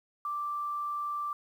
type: tone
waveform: sine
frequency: 1174.7 Hz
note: D6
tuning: in tune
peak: -31 dBFS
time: 0.25-1.33 s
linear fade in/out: 2 ms
effects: 10-bit